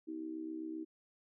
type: tone with amplitude modulation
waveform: sine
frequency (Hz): 318.9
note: D#4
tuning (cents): +43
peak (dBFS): -36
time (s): 0.07-0.85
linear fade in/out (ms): 20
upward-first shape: sine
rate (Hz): 67.7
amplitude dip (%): 75
effects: none